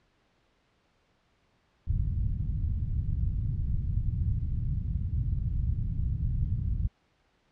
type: low-pass noise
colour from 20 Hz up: white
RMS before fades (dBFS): -29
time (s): 1.87-6.88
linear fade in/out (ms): 10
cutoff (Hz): 120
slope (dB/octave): 24
effects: pink hiss -69 dBFS RMS until 7.51 s + low-pass 4000 Hz 12 dB/octave